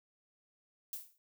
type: noise with exponential decay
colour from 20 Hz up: violet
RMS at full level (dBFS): -38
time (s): 0.93-1.18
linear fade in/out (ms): 1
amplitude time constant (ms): 53
effects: none